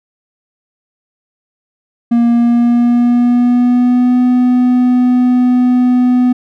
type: tone with pitch glide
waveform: triangle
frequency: 235.7 to 249 Hz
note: A#3 to B3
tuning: +19 to +14 cents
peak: -5 dBFS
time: 2.11-6.33 s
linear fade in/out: 10 ms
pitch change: +95 cents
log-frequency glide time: 2.28-4.19 s
effects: none